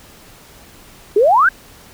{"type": "exponential sweep", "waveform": "sine", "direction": "up", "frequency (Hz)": [384.6, 1633], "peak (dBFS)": -8, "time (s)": [1.16, 1.49], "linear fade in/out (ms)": 5, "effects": ["pink hiss -43 dBFS RMS until 1.93 s"]}